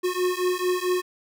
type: beating tone pair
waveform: square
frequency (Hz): 360.7 / 365.2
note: F#4 / F#4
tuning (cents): -44 / -23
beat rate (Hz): 4.5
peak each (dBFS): -26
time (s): 0.03-1.02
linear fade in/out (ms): 20
effects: none